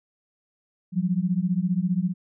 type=beating tone pair; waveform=sine; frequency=173.5 / 188.5 Hz; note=F3 / F#3; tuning=-11 / +32 cents; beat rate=15 Hz; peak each=-24 dBFS; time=0.92-2.14 s; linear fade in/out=50 ms; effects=none